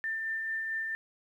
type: tone with tremolo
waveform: sine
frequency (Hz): 1789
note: A6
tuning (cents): +28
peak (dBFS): -30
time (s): 0.04-0.95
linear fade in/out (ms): 0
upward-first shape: sine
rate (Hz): 4.5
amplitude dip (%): 25
effects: 11-bit